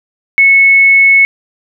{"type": "tone", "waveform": "sine", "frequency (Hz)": 2200, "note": "C#7", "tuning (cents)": -14, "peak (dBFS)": -3, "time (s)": [0.38, 1.25], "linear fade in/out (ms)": 0, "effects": []}